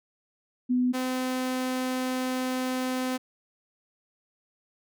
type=tone pair in turn; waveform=sine / sawtooth; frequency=249.8 / 256.2 Hz; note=B3 / C4; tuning=+20 / -36 cents; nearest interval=unison; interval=44 cents; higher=second; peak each=-21 / -23 dBFS; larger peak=first; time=0.69-0.93 / 0.93-3.18 s; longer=second; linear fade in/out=20 ms; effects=none